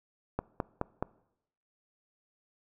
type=click train; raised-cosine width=1 ms; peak=-16 dBFS; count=4; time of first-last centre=0.39-1.026 s; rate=4.72 Hz; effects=noise-tail reverb RT60 0.8 s tail -22 dB re dry